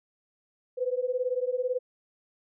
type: beating tone pair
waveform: sine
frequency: 493.9 / 511.9 Hz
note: B4 / C5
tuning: 0 / -38 cents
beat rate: 18 Hz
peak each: -29 dBFS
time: 0.77-1.79 s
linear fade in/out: 20 ms
effects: none